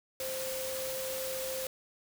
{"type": "tone in noise", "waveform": "sine", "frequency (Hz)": 523.3, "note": "C5", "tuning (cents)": 0, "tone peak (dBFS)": -36, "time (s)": [0.2, 1.67], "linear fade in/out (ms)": 2, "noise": "white", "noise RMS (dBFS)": -39, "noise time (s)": [0.2, 1.67], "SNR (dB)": 0, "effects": []}